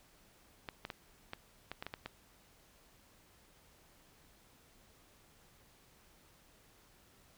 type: clicks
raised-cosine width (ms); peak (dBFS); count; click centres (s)
0.3; -25; 9; 0.688 / 0.851 / 0.902 / 1.334 / 1.716 / 1.825 / 1.866 / 1.939 / 2.06
effects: pink hiss -65 dBFS RMS until 7.37 s